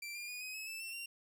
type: tone with pitch steps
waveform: sawtooth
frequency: 2349 / 2404 / 2460 / 2518 / 2576 / 2637 / 2698 / 2761 Hz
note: D7 / D7 / D#7 / D#7 / E7 / E7 / E7 / F7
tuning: 0 / +40 / -20 / +20 / -41 / 0 / +40 / -20 cents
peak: -39 dBFS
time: 0.02-1.06 s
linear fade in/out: 5 ms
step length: 130 ms
effects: none